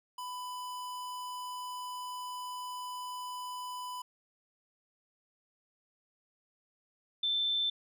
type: tone pair in turn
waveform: square / sine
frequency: 997 / 3543 Hz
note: B5 / A7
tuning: +16 / +11 cents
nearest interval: octave + minor seventh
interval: 2195 cents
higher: second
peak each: -39 / -28 dBFS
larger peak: second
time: 0.18-4.02 / 7.23-7.7 s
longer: first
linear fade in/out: 5 ms
effects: none